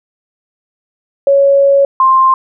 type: tone pair in turn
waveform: sine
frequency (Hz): 556 / 1052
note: C#5 / C6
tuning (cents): +5 / +9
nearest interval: major seventh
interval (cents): 1104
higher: second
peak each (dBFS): -5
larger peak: neither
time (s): 1.27-1.85 / 2-2.34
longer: first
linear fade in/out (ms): 2
effects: none